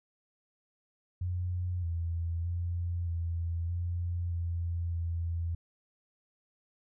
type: tone with pitch steps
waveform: sine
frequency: 89.5 / 84 / 86.7 / 84.3 / 87 / 85.3 / 84.3 Hz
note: F2 / E2 / F2 / E2 / F2 / F2 / E2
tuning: +43 / +33 / -12 / +39 / -6 / -40 / +39 cents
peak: -30 dBFS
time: 1.21-5.55 s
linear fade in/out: 5 ms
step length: 620 ms
effects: none